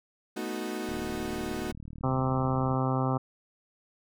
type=chord; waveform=35% pulse; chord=B dominant seventh; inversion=third; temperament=equal; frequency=220 / 246.9 / 311.1 / 370 Hz; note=A3 / B3 / D#4 / F#4; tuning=0 / 0 / 0 / 0 cents; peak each=-36 / -38 / -36 / -35 dBFS; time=0.36-1.72 s; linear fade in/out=10 ms
type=click train; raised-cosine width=5 ms; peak=-30 dBFS; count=72; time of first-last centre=0.89-2.739 s; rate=38.4 Hz
type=harmonic tone; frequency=130.7 Hz; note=C3; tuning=1 cent flat; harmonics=1 / 2 / 3 / 4 / 5 / 6 / 7 / 8 / 9 / 10; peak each=-28 / -31 / -37 / -36 / -39 / -35 / -39 / -39 / -37 / -40 dBFS; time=2.03-3.18 s; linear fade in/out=10 ms
effects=none